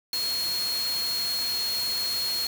sine tone in noise, 4292 Hz, C8, 43 cents sharp, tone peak -26 dBFS, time 0.13-2.47 s, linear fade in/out 2 ms, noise white, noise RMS -34 dBFS, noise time 0.13-2.47 s, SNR +5 dB, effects none

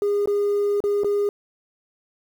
sine tone with dropouts, 408.2 Hz, G#4, 30 cents flat, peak -16 dBFS, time 0.02-1.29 s, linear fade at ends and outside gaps 1 ms, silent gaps 0.258-0.274 / 0.804-0.839 / 1.035-1.045 s, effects tanh soft clip ceiling -17 dBFS + 8-bit

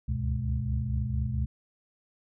sine tone cluster, 68.4 / 72.9 / 97.4 / 122.8 / 210.5 Hz, C#2 / D2 / G2 / B2 / G#3, -23 / -12 / -11 / -9 / +24 cents, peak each -33 / -32 / -39 / -30 / -38 dBFS, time 0.08-1.46 s, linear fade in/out 10 ms, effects none

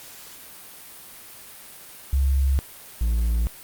sine / triangle tone pair in turn, 68 / 57.34 Hz, C#2 / A#1, -33 / -28 cents, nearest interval minor third, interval 295 cents, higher first, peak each -17 dBFS, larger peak neither, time 2.13-2.59 / 3.01-3.47 s, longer neither, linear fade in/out 0 ms, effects white hiss -43 dBFS RMS until 3.63 s + Opus 48 kbps

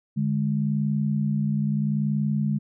sine tone pair together, 146.83 / 207.6 Hz, D3 / G#3, 0 / 0 cents, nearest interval tritone, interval 600 cents, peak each -24 dBFS, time 0.16-2.59 s, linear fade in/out 20 ms, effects none

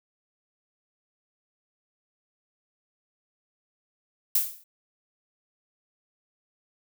violet noise with exponential decay, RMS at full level -19 dBFS, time 4.35-4.64 s, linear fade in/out 5 ms, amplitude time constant 63 ms, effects none

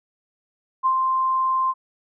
sine tone with ADSR envelope, 1046.5 Hz, C6, in tune, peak -15 dBFS, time 0.83-1.74 s, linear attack 29 ms, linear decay 77 ms, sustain -3 dB, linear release 42 ms, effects none

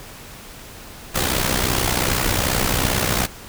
pink noise with amplitude modulation, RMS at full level -17 dBFS, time 1.14-3.27 s, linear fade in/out 20 ms, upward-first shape sine, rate 62.6 Hz, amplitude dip 70%, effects pink hiss -39 dBFS RMS until 3.48 s

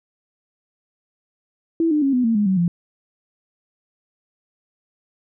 sine tone with pitch steps, 329.6 / 300.5 / 274 / 249.8 / 227.7 / 207.6 / 189.31 / 172.59 Hz, E4 / D4 / C#4 / B3 / A#3 / G#3 / F#3 / F3, 0 / +40 / -20 / +20 / -40 / 0 / +40 / -20 cents, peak -15 dBFS, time 1.8-2.68 s, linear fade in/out 2 ms, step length 110 ms, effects none

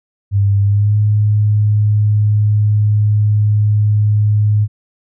sine tone with pitch glide, 100 to 105.21 Hz, G2 to G#2, +35 to +23 cents, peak -9 dBFS, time 0.31-4.68 s, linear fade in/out 50 ms, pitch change +88 cents, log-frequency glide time 0.61-0.96 s, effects none

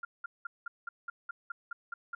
sine tone bursts, 1396.9 Hz, F6, in tune, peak -35 dBFS, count 11, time 0.03-2.15 s, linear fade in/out 5 ms, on 20 ms, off 190 ms, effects none

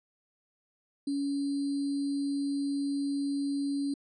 sine tone with sample-and-hold, 281.1 Hz, C#4, 24 cents sharp, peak -28 dBFS, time 1.07-3.94 s, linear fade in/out 5 ms, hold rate 4410 Hz, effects resampled to 24000 Hz

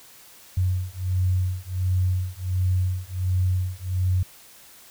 sine beating tone pair, 91.2 / 92.6 Hz, F#2 / F#2, -24 / +2 cents, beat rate 1.4 Hz, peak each -24 dBFS, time 0.57-4.23 s, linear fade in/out 5 ms, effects white hiss -49 dBFS RMS until 4.9 s

